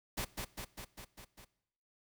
pink noise with echo, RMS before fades -37 dBFS, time 0.17-0.25 s, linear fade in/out 10 ms, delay 200 ms, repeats 6, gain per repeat -3 dB, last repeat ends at 1.45 s, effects noise-tail reverb RT60 0.8 s tail -20 dB re dry

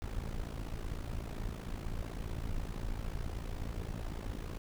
brown noise with amplitude modulation, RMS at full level -35 dBFS, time 0.02-4.58 s, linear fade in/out 0 ms, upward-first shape sine, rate 55.9 Hz, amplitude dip 80%, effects none

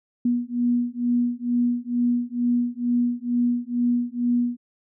sine beating tone pair, 240.8 / 243 Hz, B3 / B3, -44 / -28 cents, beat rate 2.2 Hz, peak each -23 dBFS, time 0.25-4.57 s, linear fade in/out 5 ms, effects none

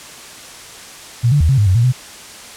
sine tone with pitch steps, 119.1 / 145.5 / 78.4 / 134.5 / 103.8 / 92.6 / 117.5 / 126.9 Hz, A#2 / D3 / D#2 / C3 / G#2 / F#2 / A#2 / B2, +38 / -16 / +14 / +48 / 0 / +2 / +14 / +47 cents, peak -9 dBFS, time 1.23-1.926 s, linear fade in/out 20 ms, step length 87 ms, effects white hiss -35 dBFS RMS until 2.56 s + low-pass 9000 Hz 12 dB/octave

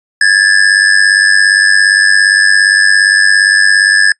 square ring-modulated tone, 1700 Hz, G#6, 40 cents sharp, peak -3 dBFS, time 0.21-4.12 s, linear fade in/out 2 ms, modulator 48.7 Hz, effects noise-tail reverb RT60 0.1 s tail -26 dB re dry + resampled to 24000 Hz

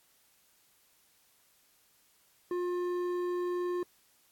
sine tone with hard clipping, 355.3 Hz, F4, 30 cents sharp, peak -32 dBFS, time 2.51-3.83 s, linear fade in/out 2 ms, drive 8 dB, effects white hiss -67 dBFS RMS until 4.31 s + AAC 64 kbps

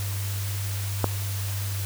click, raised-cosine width 1 ms, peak -7 dBFS, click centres 1.043 s, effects added 99 Hz sine -27 dBFS peak until 1.85 s + white hiss -36 dBFS RMS until 1.85 s

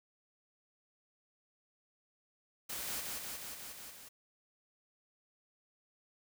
white noise with echo, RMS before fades -41 dBFS, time 2.69-3.01 s, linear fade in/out 10 ms, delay 180 ms, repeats 6, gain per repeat -2 dB, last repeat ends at 4.09 s, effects none

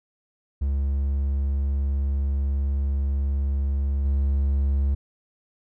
triangle tone with level steps, 69.3 Hz, C#2, in tune, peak -19 / -17 dBFS, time 0.61-4.95 s, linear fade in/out 10 ms, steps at 4.05 s, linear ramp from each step 2 ms, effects none

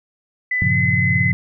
sine tone with pitch glide, 2000 to 2036 Hz, B6 to C7, +21 to -48 cents, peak -17 dBFS, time 0.51-1.32 s, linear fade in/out 5 ms, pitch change +31 cents, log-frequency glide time 0.67-0.74 s
sine chord, G half-diminished seventh, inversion none, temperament equal with one note detuned, 98 / 116.54 / 138.59 / 175.73 Hz, G2 / Bb2 / Db3 / F3, 0 / 0 / 0 / +11 cents, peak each -22 dBFS, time 0.62-1.33 s, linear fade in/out 0 ms
effects none

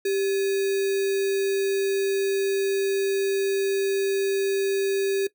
sine tone with sample-and-hold, 392 Hz, G4, in tune, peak -21 dBFS, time 0.05-5.27 s, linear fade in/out 5 ms, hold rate 2100 Hz, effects noise-tail reverb RT60 0.1 s tail -18 dB re dry

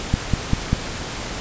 click train, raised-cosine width 5 ms, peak -4 dBFS, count 4, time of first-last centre 0.14-0.731 s, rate 5.08 Hz, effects pink hiss -29 dBFS RMS until 1.4 s + resampled to 16000 Hz

